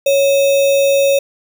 sine tone with sample-and-hold, 554.4 Hz, C#5, in tune, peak -9 dBFS, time 0.06-1.19 s, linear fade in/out 5 ms, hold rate 3150 Hz, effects none

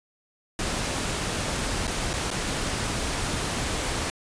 pink noise with dropouts, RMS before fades -28 dBFS, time 0.59-4.1 s, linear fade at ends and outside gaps 1 ms, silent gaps 1.87-1.877 / 2.132-2.137 / 2.305-2.312 s, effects resampled to 22050 Hz

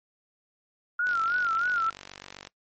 sine tone with vibrato, 1400 Hz, F6, 4 cents sharp, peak -23 dBFS, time 0.99-1.9 s, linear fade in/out 5 ms, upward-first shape sine, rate 3.2 Hz, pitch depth 98 cents each way
click train, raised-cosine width 0.2 ms, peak -23 dBFS, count 68, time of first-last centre 1.07-2.472 s, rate 47.8 Hz
effects noise-tail reverb RT60 0.1 s tail -21 dB re dry + MP3 32 kbps

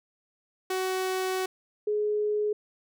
sawtooth / sine tone pair in turn, 374.5 / 420.4 Hz, F#4 / G#4, +21 / +21 cents, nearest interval major second, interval 200 cents, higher second, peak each -23 / -24 dBFS, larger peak first, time 0.7-1.46 / 1.87-2.53 s, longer first, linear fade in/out 5 ms, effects none

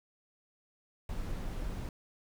brown noise, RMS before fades -37 dBFS, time 1.09-1.89 s, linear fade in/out 2 ms, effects none

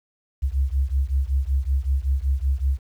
sine beating tone pair, 65.41 / 70.71 Hz, C2 / C#2, 0 / +35 cents, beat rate 5.3 Hz, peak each -21 / -22 dBFS, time 0.42-2.79 s, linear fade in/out 20 ms, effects tanh soft clip ceiling -12 dBFS + 9-bit

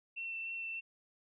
sine tone with vibrato, 2695 Hz, E7, 38 cents sharp, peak -38 dBFS, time 0.16-0.81 s, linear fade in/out 20 ms, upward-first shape sine, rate 3.3 Hz, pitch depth 11 cents each way, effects none

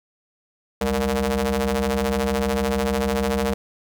sawtooth ring-modulated tone, 130.9 Hz, C3, 1 cent sharp, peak -13 dBFS, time 0.81-3.54 s, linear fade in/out 5 ms, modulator 334 Hz, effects 9-bit

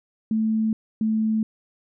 sine tone pair in turn, 219.8 / 219 Hz, A3 / A3, -2 / -8 cents, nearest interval unison, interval 6 cents, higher first, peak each -19 dBFS, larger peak neither, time 0.31-0.73 / 1.01-1.43 s, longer neither, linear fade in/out 2 ms, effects none

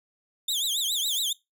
sawtooth tone with vibrato, 3520 Hz, A7, in tune, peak -22 dBFS, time 0.48-1.33 s, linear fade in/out 5 ms, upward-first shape triangle, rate 7.2 Hz, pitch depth 230 cents each way
violet noise with exponential growth, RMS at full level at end -36 dBFS, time 0.59-1.19 s, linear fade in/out 1 ms, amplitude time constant 130 ms
effects noise-tail reverb RT60 0.2 s tail -22 dB re dry

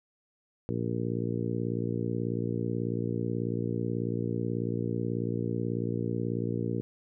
harmonic tone, 58.27 Hz, A#1, in tune, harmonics 2 / 3 / 4 / 5 / 6 / 7 / 8, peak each -33 / -35 / -36 / -37 / -38 / -38 / -39 dBFS, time 0.69-6.81 s, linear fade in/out 0 ms, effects none

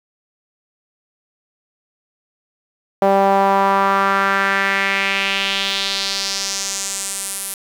sawtooth tone with band-pass filter sweep, 196 Hz, G3, in tune, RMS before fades -18 dBFS, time 3.02-7.54 s, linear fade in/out 2 ms, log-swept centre 660 to 11000 Hz, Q 2.6, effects 7-bit

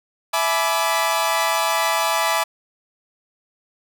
sawtooth chord, E dominant seventh, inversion none, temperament equal with one note detuned, 659.3 / 848.6 / 987.8 / 1174.7 Hz, E5 / G#5 / B5 / D6, 0 / +37 / 0 / 0 cents, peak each -20 dBFS, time 0.33-2.44 s, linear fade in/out 10 ms, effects none

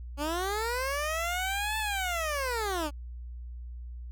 15% pulse linear two-way sweep, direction up then down, 277.2 to 880 to 278.6 Hz, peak -23 dBFS, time 0.17-2.91 s, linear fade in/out 50 ms, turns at 1.78 s, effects added 60 Hz sine -38 dBFS peak until 4.11 s

